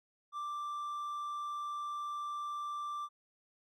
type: tone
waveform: triangle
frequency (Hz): 1177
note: D6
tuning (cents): +3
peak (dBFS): -35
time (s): 0.32-3.09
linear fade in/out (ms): 50
effects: none